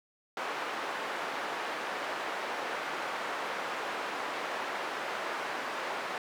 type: band-pass noise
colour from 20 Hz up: white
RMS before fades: -36 dBFS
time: 0.37-6.18 s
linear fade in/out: 2 ms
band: 410 to 1500 Hz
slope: 12 dB/octave
effects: none